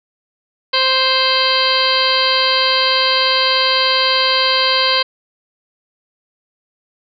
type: harmonic tone with a mistuned harmonic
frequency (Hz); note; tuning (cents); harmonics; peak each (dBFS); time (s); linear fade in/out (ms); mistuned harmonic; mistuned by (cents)
523.3; C5; 0; 1 / 2 / 3 / 4 / 5 / 6 / 7 / 8 / 9; -21 / -19 / -23 / -23 / -23 / -19 / -24 / -19 / -20; 0.73-5.03; 10; 7; +92
effects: none